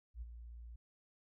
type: tone with ADSR envelope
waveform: sine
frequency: 58.27 Hz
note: A#1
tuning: in tune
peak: -40 dBFS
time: 0.14-0.76 s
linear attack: 75 ms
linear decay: 29 ms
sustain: -8 dB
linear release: 6 ms
effects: none